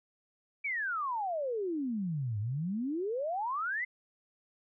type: exponential two-way sweep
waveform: sine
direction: down then up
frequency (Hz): 2349 to 99.8 to 2094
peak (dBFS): -31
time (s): 0.64-3.85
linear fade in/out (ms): 10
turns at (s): 2.39
effects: none